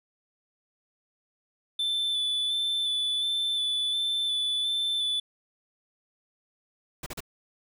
triangle tone with vibrato, 3506 Hz, A7, 7 cents flat, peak -24 dBFS, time 1.79-5.2 s, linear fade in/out 5 ms, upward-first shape square, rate 1.4 Hz, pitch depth 16 cents each way
pink noise bursts, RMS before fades -36 dBFS, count 3, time 7.03-7.205 s, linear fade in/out 5 ms, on 33 ms, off 38 ms
effects none

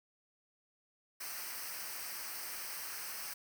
white noise with comb filter, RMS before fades -43 dBFS, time 1.2-3.34 s, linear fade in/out 10 ms, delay 0.28 ms, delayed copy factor -0.7, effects none

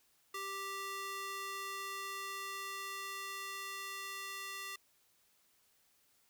square tone with high-pass filter sweep, 392 Hz, G4, in tune, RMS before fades -43 dBFS, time 0.34-4.76 s, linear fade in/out 5 ms, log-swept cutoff 910 to 1700 Hz, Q 1, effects white hiss -72 dBFS RMS until 6.29 s

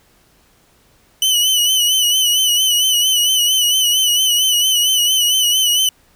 sawtooth tone with vibrato, 2987 Hz, F#7, 16 cents sharp, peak -9 dBFS, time 1.22-5.89 s, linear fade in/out 2 ms, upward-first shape sine, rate 4.4 Hz, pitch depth 59 cents each way, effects pink hiss -54 dBFS RMS until 6.15 s

